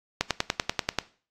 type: click train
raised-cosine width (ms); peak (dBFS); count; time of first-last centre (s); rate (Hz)
0.2; -5; 9; 0.21-0.987; 10.3
effects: noise-tail reverb RT60 0.4 s tail -19 dB re dry + AAC 48 kbps